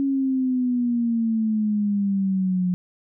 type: exponential sweep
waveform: sine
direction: down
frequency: 277.2 to 178.6 Hz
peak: -19 dBFS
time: 0-2.74 s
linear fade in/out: 0 ms
effects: none